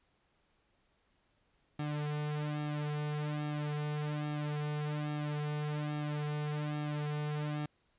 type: tone with flanger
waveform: sawtooth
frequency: 149.1 Hz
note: D3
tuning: 27 cents sharp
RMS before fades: -36 dBFS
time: 1.79-7.66 s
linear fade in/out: 5 ms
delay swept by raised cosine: 2 to 3.7 ms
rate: 1.2 Hz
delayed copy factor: -0.9
effects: pink hiss -74 dBFS RMS until 7.98 s + resampled to 8000 Hz